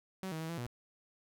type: tone with pitch steps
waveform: sawtooth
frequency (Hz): 189.1 / 159.2 / 161.3 / 168.2 / 120.9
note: F#3 / D#3 / E3 / E3 / B2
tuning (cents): +38 / +40 / -37 / +35 / -36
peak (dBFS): -34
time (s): 0.23-0.665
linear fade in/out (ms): 0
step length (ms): 87
effects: none